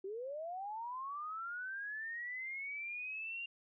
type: linear sweep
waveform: sine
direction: up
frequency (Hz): 370.2 to 2794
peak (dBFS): -40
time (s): 0.04-3.46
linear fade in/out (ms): 5
effects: none